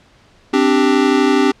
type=chord; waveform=square; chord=C suspended second; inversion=none; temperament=equal; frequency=261.6 / 293.7 / 392 Hz; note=C4 / D4 / G4; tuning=0 / 0 / 0 cents; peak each=-16 dBFS; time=0.53-1.52 s; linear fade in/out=10 ms; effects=pink hiss -50 dBFS RMS until 1.6 s + low-pass 5000 Hz 12 dB/octave